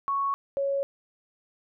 sine tone pair in turn, 1108.7 / 554.4 Hz, C#6 / C#5, 0 / 0 cents, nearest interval octave, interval 1200 cents, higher first, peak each -24 dBFS, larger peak neither, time 0.08-0.34 / 0.57-0.83 s, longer neither, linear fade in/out 0 ms, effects none

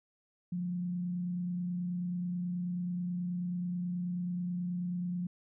sine tone with frequency modulation, 177.5 Hz, F3, 28 cents sharp, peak -32 dBFS, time 0.52-5.27 s, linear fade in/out 5 ms, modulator 29.3 Hz, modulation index 0.22, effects none

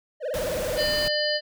triangle tone with vibrato, 554.4 Hz, C#5, in tune, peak -24 dBFS, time 0.2-0.87 s, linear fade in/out 50 ms, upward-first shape sine, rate 19 Hz, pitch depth 230 cents each way
pink noise, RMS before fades -33 dBFS, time 0.34-1.08 s, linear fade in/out 0 ms
harmonic tone, 600 Hz, D5, 37 cents sharp, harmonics 1 / 3 / 5 / 7 / 8, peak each -26 / -29 / -31 / -30 / -29 dBFS, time 0.76-1.41 s, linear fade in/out 50 ms
effects none

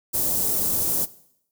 white band-stop noise, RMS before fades -23 dBFS, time 0.13-1.06 s, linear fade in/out 20 ms, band 550 to 8800 Hz, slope 12 dB/octave, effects noise-tail reverb RT60 0.7 s tail -18 dB re dry

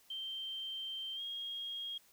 sine tone with pitch glide, 3136 to 3260 Hz, G7 to G#7, 0 to -33 cents, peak -39 dBFS, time 0.1-1.98 s, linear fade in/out 5 ms, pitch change +67 cents, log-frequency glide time 1.15-1.21 s, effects white hiss -66 dBFS RMS until 2.12 s

